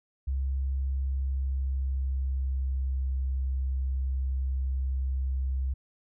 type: tone with pitch glide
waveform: sine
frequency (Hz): 67 to 65.81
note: C2 to C2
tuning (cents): +42 to +11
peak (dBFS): -26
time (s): 0.27-5.74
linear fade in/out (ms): 10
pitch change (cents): -31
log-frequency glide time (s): 0.99-3.08
effects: none